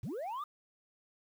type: linear sweep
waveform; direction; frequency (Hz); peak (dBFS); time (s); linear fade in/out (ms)
sine; up; 85 to 1243; -34; 0.03-0.44; 5
effects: tanh soft clip ceiling -35 dBFS + 10-bit